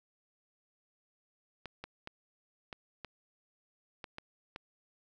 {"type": "clicks", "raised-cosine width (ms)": 0.3, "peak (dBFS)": -26, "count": 8, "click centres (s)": [1.657, 1.84, 2.074, 2.728, 3.047, 4.042, 4.184, 4.561], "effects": []}